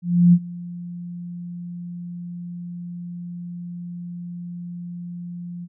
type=tone with ADSR envelope; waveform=sine; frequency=174.61 Hz; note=F3; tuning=in tune; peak=-8 dBFS; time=0.02-5.68 s; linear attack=310 ms; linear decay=56 ms; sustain=-22 dB; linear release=45 ms; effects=none